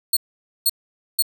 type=tone bursts; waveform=10% pulse; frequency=4329 Hz; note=C#8; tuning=42 cents flat; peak=-8 dBFS; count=3; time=0.13-1.224 s; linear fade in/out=5 ms; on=38 ms; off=490 ms; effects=none